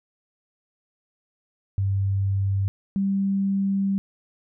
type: tone pair in turn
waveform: sine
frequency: 98 / 196 Hz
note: G2 / G3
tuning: 0 / 0 cents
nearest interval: octave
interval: 1200 cents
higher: second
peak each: -20 dBFS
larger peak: neither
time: 1.78-2.68 / 2.96-3.98 s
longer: second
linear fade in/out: 0 ms
effects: none